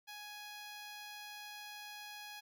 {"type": "tone", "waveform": "10% pulse", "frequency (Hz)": 833, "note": "G#5", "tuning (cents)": 5, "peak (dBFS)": -39, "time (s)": [0.07, 2.41], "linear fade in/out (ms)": 20, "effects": []}